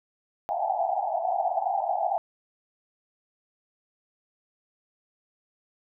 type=band-pass noise; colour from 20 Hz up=pink; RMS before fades=-27 dBFS; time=0.49-2.18 s; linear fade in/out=0 ms; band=670 to 840 Hz; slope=96 dB/octave; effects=none